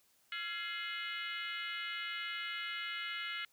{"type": "harmonic tone with a mistuned harmonic", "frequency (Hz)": 421.1, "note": "G#4", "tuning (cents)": 24, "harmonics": [3, 4, 5, 6, 7, 8, 9, 10], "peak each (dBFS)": [-45, -47, -42, -50, -44, -50, -56, -56], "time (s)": [0.32, 3.45], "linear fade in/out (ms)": 2, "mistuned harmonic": 3, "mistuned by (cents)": 140, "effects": ["white hiss -71 dBFS RMS until 3.52 s"]}